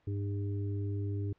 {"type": "harmonic tone", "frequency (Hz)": 100.7, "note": "G2", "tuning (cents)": 47, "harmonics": [1, 3, 4], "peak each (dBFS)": [-32, -42, -44], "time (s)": [0.07, 1.33], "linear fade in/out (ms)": 5, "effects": ["pink hiss -72 dBFS RMS until 1.38 s", "low-pass 3000 Hz 12 dB/octave"]}